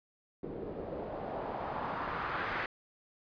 white noise with low-pass filter sweep, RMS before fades -38 dBFS, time 0.43-2.66 s, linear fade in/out 2 ms, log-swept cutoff 380 to 1700 Hz, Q 2, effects resampled to 11025 Hz

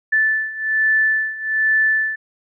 sine beating tone pair, 1753 / 1754.2 Hz, A6 / A6, -7 / -6 cents, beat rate 1.2 Hz, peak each -20 / -17 dBFS, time 0.12-2.16 s, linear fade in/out 10 ms, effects none

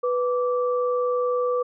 sine tone pair together, 493.9 / 1164.2 Hz, B4 / D6, 0 / -15 cents, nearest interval octave + minor third, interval 1485 cents, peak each -21 / -28 dBFS, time 0.03-1.63 s, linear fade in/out 10 ms, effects none

